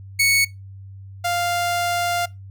sawtooth tone pair in turn, 2217 / 698.3 Hz, C#7 / F5, 0 / 0 cents, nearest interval octave + minor sixth, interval 2000 cents, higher first, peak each -11 / -16 dBFS, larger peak first, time 0.19-0.45 / 1.24-2.26 s, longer second, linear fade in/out 10 ms, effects noise-tail reverb RT60 0.2 s tail -21 dB re dry + added 97 Hz sine -36 dBFS peak until 2.5 s

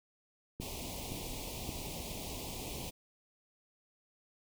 pink band-stop noise, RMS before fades -42 dBFS, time 0.6-2.91 s, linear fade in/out 20 ms, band 980 to 2300 Hz, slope 48 dB/octave
clicks, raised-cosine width 3 ms, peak -27 dBFS, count 3, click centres 0.6 / 1.12 / 1.692 s
effects none

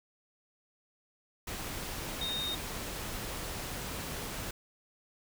sine tone in noise, 3703 Hz, A#7, 12 cents flat, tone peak -33 dBFS, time 2.21-2.55 s, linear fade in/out 5 ms, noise pink, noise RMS -39 dBFS, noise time 1.47-4.51 s, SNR +3 dB, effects none

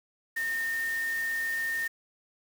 sine tone in noise, 1827 Hz, A#6, 35 cents flat, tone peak -28 dBFS, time 0.36-1.88 s, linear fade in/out 10 ms, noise white, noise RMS -43 dBFS, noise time 0.36-1.88 s, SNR +12 dB, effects none

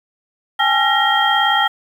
sine tone cluster, 796 / 854 / 1366 / 1880 / 3205 Hz, G5 / G#5 / F6 / A#6 / G7, +26 / +48 / -39 / +14 / +38 cents, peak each -19 dBFS, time 0.59-1.68 s, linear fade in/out 10 ms, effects 7-bit

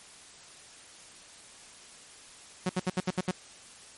sawtooth tone bursts, 183.5 Hz, F#3, 14 cents flat, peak -22 dBFS, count 7, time 2.66-3.312 s, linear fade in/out 5 ms, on 34 ms, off 69 ms, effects white hiss -51 dBFS RMS until 3.97 s + MP3 48 kbps

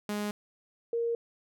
sawtooth / sine tone pair in turn, 207.7 / 466.3 Hz, G#3 / A#4, 0 / +1 cents, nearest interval octave + major second, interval 1401 cents, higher second, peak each -27 dBFS, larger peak neither, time 0.09-0.31 / 0.93-1.15 s, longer neither, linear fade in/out 2 ms, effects none

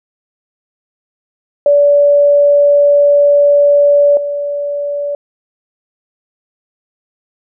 sine tone with level steps, 576 Hz, D5, 34 cents flat, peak -5 / -15 dBFS, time 1.66-5.15 s, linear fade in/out 2 ms, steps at 4.17 s, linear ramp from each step 2 ms, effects none

